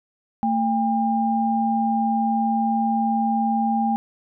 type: tone pair together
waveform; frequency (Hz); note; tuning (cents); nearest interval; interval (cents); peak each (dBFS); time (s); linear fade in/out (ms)
sine; 225.1 / 802.2; A3 / G5; +40 / +40; octave + minor seventh; 2200; -21 / -21; 0.43-3.96; 0
effects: none